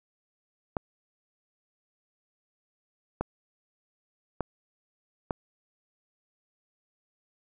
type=clicks; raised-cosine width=1 ms; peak=-14 dBFS; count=4; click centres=0.768 / 3.21 / 4.407 / 5.308 s; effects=none